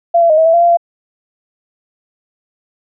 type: tone with pitch steps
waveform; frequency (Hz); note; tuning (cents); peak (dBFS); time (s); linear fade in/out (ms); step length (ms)
sine; 683 / 675 / 621 / 643 / 658 / 685 / 690 / 685; F5 / E5 / D#5 / E5 / E5 / F5 / F5 / F5; -39 / +41 / -3 / -43 / -3 / -34 / -21 / -34; -6; 0.14-0.772; 10; 79
effects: none